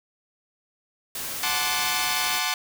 white noise, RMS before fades -32 dBFS, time 1.15-2.39 s, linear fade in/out 2 ms
10% pulse chord, D dominant seventh, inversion first, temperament equal with one note detuned, 740 / 869.9 / 1046.5 / 1174.7 Hz, F#5 / A5 / C6 / D6, 0 / -20 / 0 / 0 cents, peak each -21 dBFS, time 1.43-2.54 s, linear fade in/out 2 ms
effects none

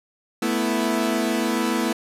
sawtooth chord, A suspended second, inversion none, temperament equal, 220 / 246.9 / 329.6 Hz, A3 / B3 / E4, 0 / 0 / 0 cents, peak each -21 dBFS, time 0.42-1.93 s, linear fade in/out 5 ms, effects resampled to 32000 Hz

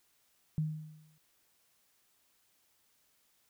sine tone with exponential decay, 155 Hz, D#3, 6 cents flat, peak -27 dBFS, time 0.58-1.18 s, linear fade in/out 0 ms, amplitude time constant 130 ms, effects white hiss -72 dBFS RMS until 3.49 s

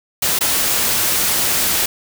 white noise with dropouts, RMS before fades -17 dBFS, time 0.22-1.86 s, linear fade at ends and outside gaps 5 ms, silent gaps 0.39-0.408 s, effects none

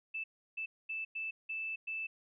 sine tone bursts at uneven times, 2637 Hz, E7, in tune, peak -36 dBFS, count 6, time 0.14-0.24 / 0.57-0.66 / 0.89-1.05 / 1.15-1.31 / 1.49-1.76 / 1.87-2.07 s, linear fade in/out 10 ms, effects none

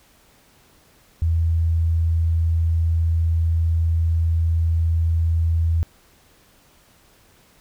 sine tone, 82.41 Hz, E2, in tune, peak -16 dBFS, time 1.22-5.83 s, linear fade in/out 0 ms, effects pink hiss -55 dBFS RMS until 7.6 s

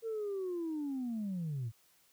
sine linear sweep, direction down, 460.6 to 106.1 Hz, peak -33 dBFS, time 0.02-1.72 s, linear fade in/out 50 ms, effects tanh soft clip ceiling -32 dBFS + white hiss -68 dBFS RMS until 2.12 s

